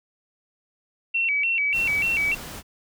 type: tone with vibrato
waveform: sine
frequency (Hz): 2489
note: D#7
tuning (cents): 0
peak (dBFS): -20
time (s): 1.14-2.35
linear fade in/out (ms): 10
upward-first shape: square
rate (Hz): 3.4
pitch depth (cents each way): 150
type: noise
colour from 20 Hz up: pink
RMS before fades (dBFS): -37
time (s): 1.72-2.63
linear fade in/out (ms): 50
effects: none